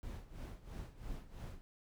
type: noise with tremolo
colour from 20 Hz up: brown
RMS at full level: -44 dBFS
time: 0.03-1.61 s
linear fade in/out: 0 ms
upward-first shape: sine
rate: 3 Hz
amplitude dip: 80%
effects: none

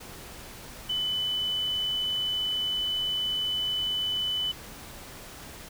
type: tone in noise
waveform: sine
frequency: 3000 Hz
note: F#7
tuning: 23 cents sharp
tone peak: -26 dBFS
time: 0.89-4.52 s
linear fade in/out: 10 ms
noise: pink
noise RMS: -44 dBFS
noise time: 0-5.69 s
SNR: +15 dB
effects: none

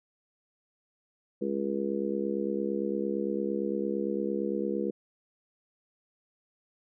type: harmonic tone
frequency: 68.8 Hz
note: C#2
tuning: 12 cents flat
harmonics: 3 / 4 / 5 / 6 / 7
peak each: -33 / -39 / -33 / -35 / -34 dBFS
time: 1.41-4.91 s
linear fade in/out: 10 ms
effects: none

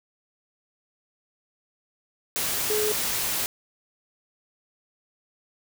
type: tone in noise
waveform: sine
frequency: 424.6 Hz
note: G#4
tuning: 38 cents sharp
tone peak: -24 dBFS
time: 2.7-2.92 s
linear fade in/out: 0 ms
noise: white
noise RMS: -27 dBFS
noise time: 2.36-3.46 s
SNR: 0 dB
effects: none

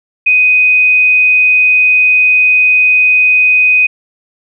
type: tone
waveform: sine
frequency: 2500 Hz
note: D#7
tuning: 8 cents sharp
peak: -5 dBFS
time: 0.26-3.87 s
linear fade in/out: 10 ms
effects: none

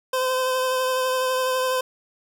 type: tone with vibrato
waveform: 25% pulse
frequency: 514 Hz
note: C5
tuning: 31 cents flat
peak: -17 dBFS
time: 0.13-1.81 s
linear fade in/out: 5 ms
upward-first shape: triangle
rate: 12 Hz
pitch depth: 19 cents each way
effects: none

